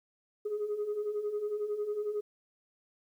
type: beating tone pair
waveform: sine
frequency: 409.4 / 420.4 Hz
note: G#4 / G#4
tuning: -25 / +21 cents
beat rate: 11 Hz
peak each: -37 / -31 dBFS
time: 0.45-2.21 s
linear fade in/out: 10 ms
effects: tanh soft clip ceiling -27 dBFS + 11-bit